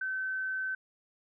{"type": "tone", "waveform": "sine", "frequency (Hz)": 1532, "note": "G6", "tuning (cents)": -40, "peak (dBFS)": -31, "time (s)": [0.01, 0.75], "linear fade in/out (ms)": 5, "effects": []}